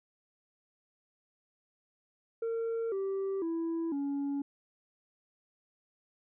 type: tone with pitch steps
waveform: sine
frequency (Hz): 457.2 / 388.9 / 330.8 / 281.4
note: A#4 / G4 / E4 / C#4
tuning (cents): -34 / -14 / +6 / +26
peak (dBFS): -28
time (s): 2.42-4.42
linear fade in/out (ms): 5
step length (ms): 500
effects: tanh soft clip ceiling -30 dBFS